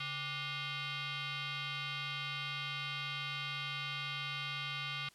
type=tone with frequency modulation; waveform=sine; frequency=517 Hz; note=C5; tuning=21 cents flat; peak=-37 dBFS; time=0-5.09 s; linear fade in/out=5 ms; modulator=658 Hz; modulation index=5.4; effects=white hiss -64 dBFS RMS until 5.14 s + low-pass 10000 Hz 12 dB/octave